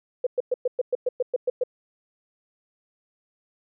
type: tone bursts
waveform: sine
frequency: 500 Hz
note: B4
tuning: 21 cents sharp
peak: -19 dBFS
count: 11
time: 0.24-1.637 s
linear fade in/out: 5 ms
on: 27 ms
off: 110 ms
effects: none